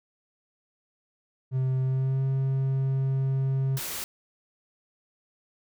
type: tone with pitch glide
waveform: triangle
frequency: 130.5 to 134.09 Hz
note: C3 to C3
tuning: -4 to +43 cents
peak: -21 dBFS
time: 1.51-3.8 s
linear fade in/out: 50 ms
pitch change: +47 cents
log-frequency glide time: 1.82-2.23 s
type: noise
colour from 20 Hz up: white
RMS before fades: -34 dBFS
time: 3.77-4.04 s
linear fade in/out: 0 ms
effects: none